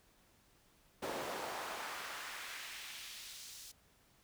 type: noise with high-pass filter sweep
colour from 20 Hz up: brown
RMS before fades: -45 dBFS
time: 1.02-3.72 s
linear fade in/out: 10 ms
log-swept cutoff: 440 to 5800 Hz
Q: 1.1
effects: pink hiss -69 dBFS RMS until 4.23 s